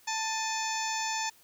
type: harmonic tone with a mistuned harmonic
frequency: 884 Hz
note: A5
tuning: 8 cents sharp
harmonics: 1 / 2 / 3 / 4 / 5 / 6 / 7 / 8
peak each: -33 / -38 / -39 / -42 / -42 / -40 / -39 / -39 dBFS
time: 0.07-1.3 s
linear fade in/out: 10 ms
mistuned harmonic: 3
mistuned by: -98 cents
effects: white hiss -60 dBFS RMS until 1.43 s